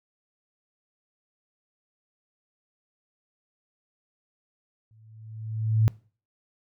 sine tone with exponential growth, 110 Hz, A2, in tune, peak -15 dBFS, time 4.91-5.88 s, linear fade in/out 0 ms, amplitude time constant 210 ms, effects noise-tail reverb RT60 0.4 s tail -23 dB re dry

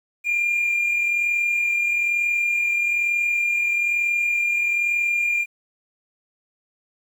triangle tone with amplitude modulation, 2401 Hz, D7, 38 cents sharp, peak -14 dBFS, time 0.24-5.46 s, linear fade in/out 50 ms, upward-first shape sine, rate 41.1 Hz, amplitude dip 45%, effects tanh soft clip ceiling -14 dBFS + 9-bit

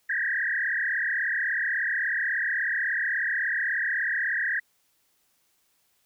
sine tone with frequency modulation, 1760 Hz, A6, in tune, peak -24 dBFS, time 0.09-4.6 s, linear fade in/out 10 ms, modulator 36.4 Hz, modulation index 4.9, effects white hiss -69 dBFS RMS until 6.05 s

